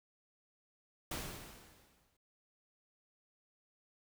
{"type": "noise with exponential decay", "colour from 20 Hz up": "pink", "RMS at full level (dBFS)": -39, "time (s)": [1.11, 2.17], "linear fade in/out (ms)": 5, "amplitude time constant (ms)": 230, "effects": []}